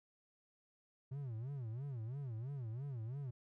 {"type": "tone with vibrato", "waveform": "triangle", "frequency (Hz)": 125.3, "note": "B2", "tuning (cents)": 25, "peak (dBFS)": -39, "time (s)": [1.11, 3.31], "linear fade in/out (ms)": 10, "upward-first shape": "sine", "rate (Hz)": 3, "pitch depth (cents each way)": 240, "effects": []}